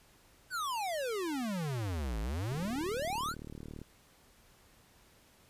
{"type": "exponential two-way sweep", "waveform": "square", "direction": "down then up", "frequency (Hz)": [1568, 51, 1555], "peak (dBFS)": -34, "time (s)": [0.5, 3.35], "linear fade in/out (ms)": 50, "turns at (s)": 2.2}
{"type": "click train", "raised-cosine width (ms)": 3, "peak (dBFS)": -32, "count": 50, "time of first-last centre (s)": [2.52, 3.816], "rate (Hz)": 37.8}
{"effects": ["pink hiss -63 dBFS RMS until 5.49 s", "resampled to 32000 Hz"]}